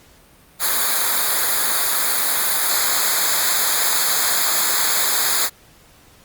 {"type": "noise with comb filter", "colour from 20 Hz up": "white", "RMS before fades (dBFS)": -18, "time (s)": [0.59, 5.5], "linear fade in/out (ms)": 50, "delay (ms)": 0.35, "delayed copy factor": -0.95, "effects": ["pink hiss -50 dBFS RMS until 6.24 s", "Opus 48 kbps"]}